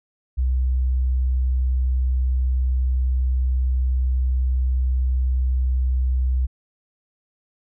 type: tone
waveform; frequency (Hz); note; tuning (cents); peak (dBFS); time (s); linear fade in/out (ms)
sine; 63.7; C2; -46; -17; 0.37-6.47; 20
effects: none